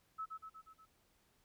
sine tone with echo, 1299 Hz, E6, 26 cents flat, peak -39 dBFS, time 0.18-0.26 s, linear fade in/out 20 ms, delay 120 ms, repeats 5, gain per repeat -4 dB, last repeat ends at 0.86 s, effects pink hiss -74 dBFS RMS until 1.44 s

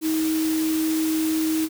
sine tone in noise, 316.8 Hz, D#4, 31 cents sharp, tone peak -20 dBFS, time 0.01-1.69 s, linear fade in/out 50 ms, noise white, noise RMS -32 dBFS, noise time 0.01-1.69 s, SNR +9 dB, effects none

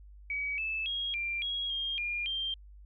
sine tone with pitch steps, 2271 / 2623 / 3278 / 2374 / 3304 / 3222 / 2414 / 3170 Hz, C#7 / E7 / G#7 / D7 / G#7 / G7 / D7 / G7, +41 / -9 / -23 / +18 / -10 / +47 / +47 / +19 cents, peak -31 dBFS, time 0.3-2.54 s, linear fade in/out 2 ms, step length 280 ms, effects added 50 Hz sine -49 dBFS peak until 2.85 s

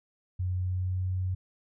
sine tone with pitch glide, 91.3 to 92.52 Hz, F#2 to F#2, -23 to 0 cents, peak -27 dBFS, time 0.39-1.35 s, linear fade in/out 10 ms, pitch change +23 cents, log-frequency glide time 0.53-1.08 s, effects none

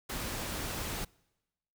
pink noise, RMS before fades -37 dBFS, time 0.09-1.05 s, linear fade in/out 10 ms, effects noise-tail reverb RT60 1.0 s tail -26 dB re dry

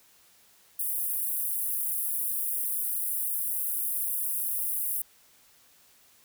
pink high-pass noise, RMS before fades -30 dBFS, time 0.79-5.02 s, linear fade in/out 5 ms, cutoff 10000 Hz, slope 48 dB/octave, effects white hiss -60 dBFS RMS until 6.24 s

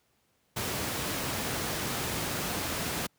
pink noise, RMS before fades -32 dBFS, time 0.56-3.07 s, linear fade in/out 10 ms, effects pink hiss -71 dBFS RMS until 3.18 s + high-pass 80 Hz 12 dB/octave

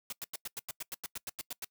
white noise bursts, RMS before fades -39 dBFS, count 14, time 0.1-1.646 s, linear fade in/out 2 ms, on 25 ms, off 92 ms, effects noise-tail reverb RT60 0.1 s tail -24 dB re dry

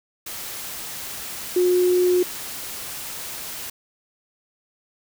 sine tone in noise, 360.4 Hz, F#4, 45 cents flat, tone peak -15 dBFS, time 1.56-2.23 s, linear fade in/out 5 ms, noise white, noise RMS -33 dBFS, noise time 0.26-3.7 s, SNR +15 dB, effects none

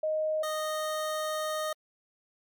sine / 25% pulse tone pair in turn, 622.3 / 619.5 Hz, D#5 / D#5, 0 / -8 cents, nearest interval unison, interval 8 cents, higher first, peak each -26 dBFS, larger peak neither, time 0.03-0.43 / 0.43-1.73 s, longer second, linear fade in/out 5 ms, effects MP3 96 kbps

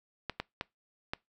clicks, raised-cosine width 0.3 ms, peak -17 dBFS, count 4, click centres 0.297 / 0.4 / 0.611 / 1.135 s, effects noise-tail reverb RT60 0.2 s tail -24 dB re dry

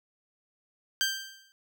15% pulse tone with exponential decay, 1573 Hz, G6, 6 cents sharp, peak -16 dBFS, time 1.01-1.52 s, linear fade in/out 0 ms, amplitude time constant 110 ms, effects none

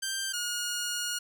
10% pulse tone pair in turn, 1574 / 1436.3 Hz, G6 / F6, +7 / +48 cents, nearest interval major second, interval 159 cents, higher first, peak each -22 dBFS, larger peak neither, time 0.02-0.33 / 0.33-1.19 s, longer second, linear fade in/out 10 ms, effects none

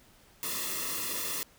white noise with comb filter, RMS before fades -34 dBFS, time 0.43-1.43 s, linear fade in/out 0 ms, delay 1.3 ms, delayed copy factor -0.95, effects pink hiss -60 dBFS RMS until 1.58 s

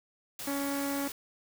white noise, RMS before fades -40 dBFS, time 0.39-1.12 s, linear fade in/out 2 ms
harmonic tone, 279.9 Hz, C#4, 17 cents sharp, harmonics 1 / 2 / 3 / 4 / 5 / 6 / 7 / 8, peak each -32 / -38 / -42 / -44 / -46 / -48 / -49 / -50 dBFS, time 0.47-1.08 s, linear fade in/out 5 ms
effects none

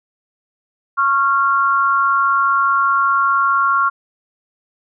sine tone pair together, 1100 / 1384.8 Hz, C#6 / F6, -14 / -15 cents, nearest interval major third, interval 399 cents, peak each -15 dBFS, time 0.97-3.9 s, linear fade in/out 20 ms, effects none

